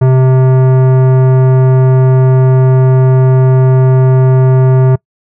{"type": "tone with tanh clipping", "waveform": "sine", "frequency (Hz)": 130, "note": "C3", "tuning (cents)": -11, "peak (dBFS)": -6, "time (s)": [0.01, 4.96], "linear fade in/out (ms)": 10, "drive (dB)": 16, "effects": ["noise-tail reverb RT60 0.1 s tail -24 dB re dry"]}